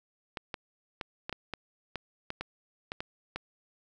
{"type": "clicks", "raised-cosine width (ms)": 0.3, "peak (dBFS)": -19, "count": 12, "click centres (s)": [0.372, 0.542, 1.012, 1.295, 1.327, 1.537, 1.957, 2.304, 2.41, 2.919, 3.005, 3.36], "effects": []}